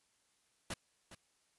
pink noise with echo, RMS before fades -40 dBFS, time 0.7-0.74 s, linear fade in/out 5 ms, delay 410 ms, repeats 1, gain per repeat -13 dB, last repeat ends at 1.15 s, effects white hiss -75 dBFS RMS until 1.58 s + resampled to 24000 Hz

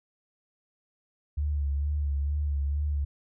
sine tone with vibrato, 72.1 Hz, D2, 31 cents flat, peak -25 dBFS, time 1.37-3.05 s, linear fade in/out 10 ms, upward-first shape sine, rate 2.2 Hz, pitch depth 48 cents each way, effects none

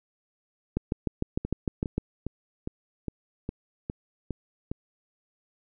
two click trains, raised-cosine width 3 ms, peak -18 / -13 dBFS, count 9 / 9, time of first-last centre 1.45-4.715 / 0.77-1.98 s, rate 2.45 / 6.61 Hz, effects none

